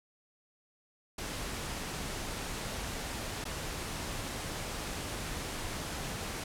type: noise with dropouts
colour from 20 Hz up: pink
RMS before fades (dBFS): -38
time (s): 1.18-6.44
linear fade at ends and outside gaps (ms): 5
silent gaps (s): 3.442-3.452
effects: low-pass 11000 Hz 12 dB/octave